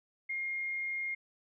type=tone; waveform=sine; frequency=2131 Hz; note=C7; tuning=31 cents sharp; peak=-33 dBFS; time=0.29-1.15 s; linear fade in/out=10 ms; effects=none